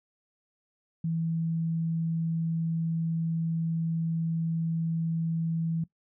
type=tone; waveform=sine; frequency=164.1 Hz; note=E3; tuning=8 cents flat; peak=-26 dBFS; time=1.04-5.84 s; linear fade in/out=5 ms; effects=noise-tail reverb RT60 0.1 s tail -19 dB re dry

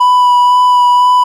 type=tone with vibrato; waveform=triangle; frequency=987.8 Hz; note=B5; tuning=in tune; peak=-3 dBFS; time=0-1.24 s; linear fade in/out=10 ms; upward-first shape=sine; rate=2 Hz; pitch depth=13 cents each way; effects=none

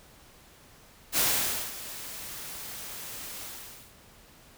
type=noise with ADSR envelope; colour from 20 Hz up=white; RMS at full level=-24 dBFS; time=1.12-3.95 s; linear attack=58 ms; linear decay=540 ms; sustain=-16 dB; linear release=520 ms; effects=pink hiss -55 dBFS RMS until 4.57 s

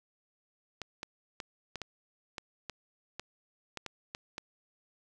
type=clicks; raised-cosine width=0.2 ms; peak=-21 dBFS; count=12; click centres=0.817 / 1.031 / 1.402 / 1.757 / 1.817 / 2.382 / 2.697 / 3.196 / 3.773 / 3.863 / 4.149 / 4.381 s; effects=none

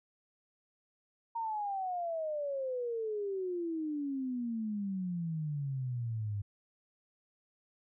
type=exponential sweep; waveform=sine; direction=down; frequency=932.3 to 99.6 Hz; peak=-33 dBFS; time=1.35-6.42 s; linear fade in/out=10 ms; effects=none

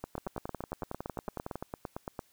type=two click trains; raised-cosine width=1 ms; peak=-22 / -22 dBFS; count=20 / 16; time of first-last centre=0.04-2.192 / 0.18-1.556 s; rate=8.83 / 10.9 Hz; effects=white hiss -67 dBFS RMS until 2.32 s

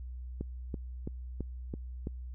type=click train; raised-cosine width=3 ms; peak=-23 dBFS; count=6; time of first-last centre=0.41-2.071 s; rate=3.01 Hz; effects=added 62 Hz sine -39 dBFS peak until 2.34 s

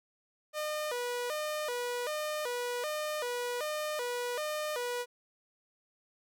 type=tone with vibrato; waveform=sawtooth; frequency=544 Hz; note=C#5; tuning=33 cents flat; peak=-29 dBFS; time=0.53-5.06 s; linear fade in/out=50 ms; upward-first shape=square; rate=1.3 Hz; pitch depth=190 cents each way; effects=none

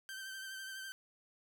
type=tone with vibrato; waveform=sawtooth; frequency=1555 Hz; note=G6; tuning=14 cents flat; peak=-40 dBFS; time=0.09-0.92 s; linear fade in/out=0 ms; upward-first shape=sine; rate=12 Hz; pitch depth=27 cents each way; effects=none

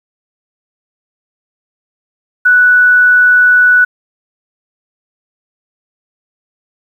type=tone; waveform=sine; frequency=1480 Hz; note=F#6; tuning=in tune; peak=-4 dBFS; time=2.45-3.85 s; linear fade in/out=10 ms; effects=7-bit

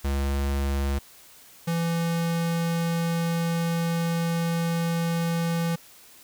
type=tone pair in turn; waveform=square; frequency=69.3 / 167.66 Hz; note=C#2 / E3; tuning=0 / +30 cents; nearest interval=octave + minor third; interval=1530 cents; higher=second; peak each=-24 / -24 dBFS; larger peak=neither; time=0.04-0.99 / 1.67-5.76 s; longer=second; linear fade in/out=10 ms; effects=white hiss -51 dBFS RMS until 6.23 s

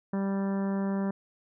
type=harmonic tone; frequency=196 Hz; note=G3; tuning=in tune; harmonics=1 / 2 / 3 / 4 / 5 / 6 / 7 / 8 / 9; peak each=-27 / -37 / -39 / -45 / -43 / -49 / -50 / -51 / -51 dBFS; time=0.13-1.11 s; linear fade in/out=5 ms; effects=none

